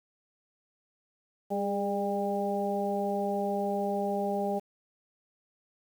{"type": "harmonic tone with a mistuned harmonic", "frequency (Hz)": 200, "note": "G3", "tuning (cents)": 35, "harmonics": [1, 2, 3, 4], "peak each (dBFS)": [-33, -33, -33, -33], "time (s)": [1.5, 4.6], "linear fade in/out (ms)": 20, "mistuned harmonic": 2, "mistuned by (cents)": 29, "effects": ["9-bit"]}